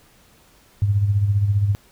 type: tone with tremolo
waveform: sine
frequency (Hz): 101.4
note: G#2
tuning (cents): -41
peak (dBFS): -13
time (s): 0.82-1.75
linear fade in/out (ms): 0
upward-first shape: sine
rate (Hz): 15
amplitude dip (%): 55
effects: pink hiss -54 dBFS RMS until 1.91 s